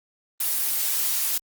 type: noise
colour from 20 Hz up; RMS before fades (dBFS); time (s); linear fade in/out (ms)
blue; -24; 0.4-1.38; 5
effects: Opus 24 kbps